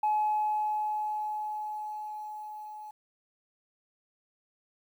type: tone with level ramp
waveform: sine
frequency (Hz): 850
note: G#5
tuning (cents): +40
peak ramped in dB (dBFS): -22 to -41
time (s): 0.03-2.91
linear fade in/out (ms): 5
effects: tanh soft clip ceiling -21 dBFS + 10-bit